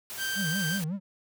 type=noise; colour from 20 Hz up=white; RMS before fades=-39 dBFS; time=0.1-0.84 s; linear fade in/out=0 ms
type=tone; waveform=sawtooth; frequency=1568 Hz; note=G6; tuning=in tune; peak=-26 dBFS; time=0.17-0.81 s; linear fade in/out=50 ms
type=tone with vibrato; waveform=triangle; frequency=176 Hz; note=F3; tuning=14 cents sharp; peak=-27 dBFS; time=0.35-1 s; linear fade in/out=50 ms; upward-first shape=sine; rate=5.4 Hz; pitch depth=240 cents each way
effects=none